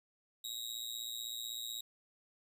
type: tone with amplitude modulation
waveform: sawtooth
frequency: 3797 Hz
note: A#7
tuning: 31 cents sharp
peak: -33 dBFS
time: 0.44-1.81 s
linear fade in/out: 5 ms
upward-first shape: sine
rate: 116 Hz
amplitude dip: 95%
effects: none